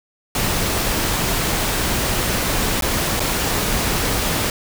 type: noise with dropouts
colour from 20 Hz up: pink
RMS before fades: -20 dBFS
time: 0.35-4.5 s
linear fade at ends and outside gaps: 2 ms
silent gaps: 2.81-2.822 / 3.196-3.202 s
effects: none